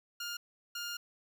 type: tone bursts at uneven times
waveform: 15% pulse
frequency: 1411 Hz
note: F6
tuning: 17 cents sharp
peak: -31 dBFS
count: 2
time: 0.2-0.37 / 0.75-0.97 s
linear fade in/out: 5 ms
effects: none